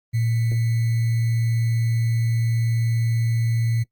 sine tone with sample-and-hold, 115.1 Hz, A#2, 22 cents flat, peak -18 dBFS, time 0.13-3.84 s, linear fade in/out 20 ms, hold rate 2100 Hz, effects noise-tail reverb RT60 0.1 s tail -22 dB re dry + Opus 32 kbps

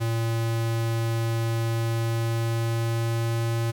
square tone with pitch glide, 114.5 to 115.36 Hz, A#2 to A#2, -31 to -18 cents, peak -24 dBFS, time 0-3.72 s, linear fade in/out 20 ms, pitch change +13 cents, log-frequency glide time 1.66-3.59 s, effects 9-bit

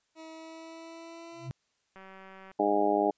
20% pulse tone with pitch glide, 320.8 to 335.8 Hz, E4 to E4, -47 to +32 cents, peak -39 dBFS, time 0.15-1.51 s, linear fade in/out 50 ms, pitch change +79 cents, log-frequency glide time 0.31-1.34 s
sine tone with exponential growth, 130.81 Hz, C3, in tune, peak -30 dBFS, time 1.32-1.51 s, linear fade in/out 0 ms, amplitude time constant 40 ms
click train, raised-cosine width 0.5 ms, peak -35 dBFS, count 107, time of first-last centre 1.96-2.515 s, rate 191 Hz
harmonic tone, 102.4 Hz, G#2, 24 cents flat, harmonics 2 / 3 / 4 / 5 / 6 / 7 / 8, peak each -38 / -30 / -29 / -38 / -30 / -32 / -29 dBFS, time 2.59-3.11 s, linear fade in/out 10 ms
effects white hiss -75 dBFS RMS until 3.17 s + resampled to 16000 Hz

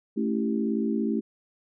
sine chord, A dominant seventh, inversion none, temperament equal, 220 / 277.2 / 329.6 / 392 Hz, A3 / C#4 / E4 / G4, 0 / 0 / 0 / 0 cents, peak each -26 / -31 / -31 / -32 dBFS, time 0.16-1.21 s, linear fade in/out 20 ms, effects none

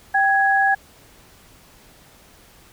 sine tone pair together, 784 / 1665.4 Hz, G5 / G#6, 0 / +4 cents, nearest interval octave + minor second, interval 1304 cents, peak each -17 dBFS, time 0.14-0.75 s, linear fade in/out 10 ms, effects pink hiss -50 dBFS RMS until 2.72 s

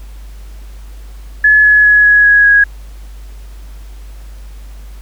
sine tone with pitch steps, 1708 / 1697.2 / 1686.4 / 1675.8 / 1665.1 / 1654.6 Hz, G#6 / G#6 / G#6 / G#6 / G#6 / G#6, +48 / +37 / +26 / +15 / +4 / -7 cents, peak -4 dBFS, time 1.44-2.64 s, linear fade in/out 5 ms, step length 200 ms, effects added 50 Hz sine -28 dBFS peak until 5.01 s + pink hiss -45 dBFS RMS until 5.01 s

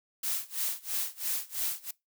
blue noise with tremolo, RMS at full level -30 dBFS, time 0.23-1.91 s, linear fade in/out 5 ms, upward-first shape sine, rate 3 Hz, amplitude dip 95%, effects noise-tail reverb RT60 0.2 s tail -23 dB re dry

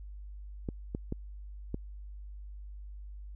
clicks, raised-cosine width 3 ms, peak -21 dBFS, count 4, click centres 0.688 / 0.949 / 1.124 / 1.744 s, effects added 50 Hz sine -42 dBFS peak until 3.35 s

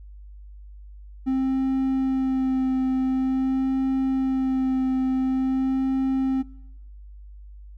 triangle tone with vibrato, 262.8 Hz, C4, 8 cents sharp, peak -18 dBFS, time 1.26-6.43 s, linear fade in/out 20 ms, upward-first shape sine, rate 0.47 Hz, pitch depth 16 cents each way, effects noise-tail reverb RT60 1.0 s tail -24 dB re dry + added 50 Hz sine -40 dBFS peak until 7.77 s

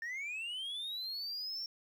sine linear sweep, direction up, 1790 to 5500 Hz, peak -35 dBFS, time 0.02-1.66 s, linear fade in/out 2 ms, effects tanh soft clip ceiling -37 dBFS + 11-bit

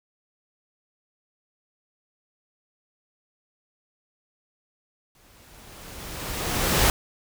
pink noise with exponential growth, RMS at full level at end -18 dBFS, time 5.15-6.9 s, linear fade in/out 1 ms, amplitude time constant 380 ms, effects none

